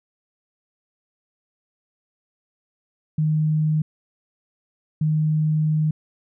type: tone bursts at uneven times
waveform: sine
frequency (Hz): 154.6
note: D#3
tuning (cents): -11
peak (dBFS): -17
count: 2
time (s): 3.18-3.82 / 5.01-5.91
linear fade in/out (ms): 5
effects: none